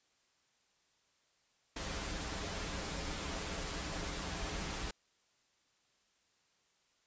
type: noise with comb filter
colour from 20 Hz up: pink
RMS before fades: -40 dBFS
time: 1.76-4.91 s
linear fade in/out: 5 ms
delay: 8.3 ms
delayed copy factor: -0.55
effects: white hiss -74 dBFS RMS until 7.06 s + resampled to 16000 Hz